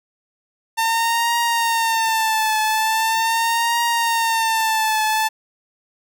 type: tone with vibrato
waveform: sawtooth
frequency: 902 Hz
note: A5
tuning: 43 cents sharp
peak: -13 dBFS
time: 0.77-5.29 s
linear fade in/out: 20 ms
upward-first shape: triangle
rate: 0.41 Hz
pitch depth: 75 cents each way
effects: none